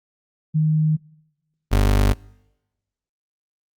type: tone pair in turn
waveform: sine / 30% pulse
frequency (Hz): 155.3 / 49.76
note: D#3 / G1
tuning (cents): -3 / +27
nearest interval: octave + minor sixth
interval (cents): 1970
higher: first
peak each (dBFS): -15 / -11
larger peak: second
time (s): 0.54-0.97 / 1.71-2.14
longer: neither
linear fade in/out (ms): 20
effects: noise-tail reverb RT60 1.0 s tail -26 dB re dry + Opus 48 kbps